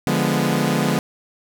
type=chord; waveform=sawtooth; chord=D diminished seventh; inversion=none; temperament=equal; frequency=146.83 / 174.61 / 207.7 / 246.9 Hz; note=D3 / F3 / Ab3 / Cb4; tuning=0 / 0 / 0 / 0 cents; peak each=-19 dBFS; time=0.07-0.99 s; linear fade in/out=0 ms; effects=none